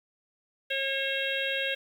harmonic tone, 542 Hz, C#5, 39 cents flat, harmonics 1 / 3 / 4 / 5 / 6 / 7, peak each -34 / -33 / -37 / -33 / -35 / -37 dBFS, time 0.7-1.75 s, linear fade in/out 10 ms, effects 9-bit

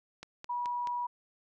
click train, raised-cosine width 0.2 ms, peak -26 dBFS, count 4, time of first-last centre 0.23-0.872 s, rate 4.67 Hz
sine tone, 970 Hz, B5, 31 cents flat, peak -31 dBFS, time 0.49-1.07 s, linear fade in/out 10 ms
effects none

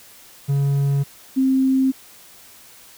triangle / sine tone pair in turn, 140 / 264.3 Hz, C#3 / C4, +18 / +18 cents, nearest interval major seventh, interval 1100 cents, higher second, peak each -14 dBFS, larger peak neither, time 0.48-1.04 / 1.36-1.92 s, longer neither, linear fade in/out 20 ms, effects white hiss -46 dBFS RMS until 2.97 s

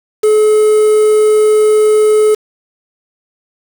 triangle tone with quantisation, 427.8 Hz, A4, 49 cents flat, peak -4 dBFS, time 0.23-2.35 s, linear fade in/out 10 ms, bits 4, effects none

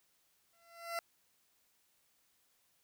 20% pulse tone with exponential growth, 678 Hz, E5, 49 cents sharp, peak -29 dBFS, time 0.53-0.99 s, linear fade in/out 1 ms, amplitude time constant 99 ms, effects white hiss -74 dBFS RMS until 2.83 s

